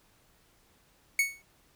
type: tone with exponential decay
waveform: 45% pulse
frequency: 2217 Hz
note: C#7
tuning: in tune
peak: -20 dBFS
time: 1.19-1.42 s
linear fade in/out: 2 ms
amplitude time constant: 48 ms
effects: pink hiss -65 dBFS RMS until 1.75 s